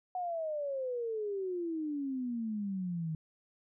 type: exponential sweep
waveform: sine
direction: down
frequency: 740 to 155.56 Hz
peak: -33 dBFS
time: 0.15-3.15 s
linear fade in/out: 2 ms
effects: none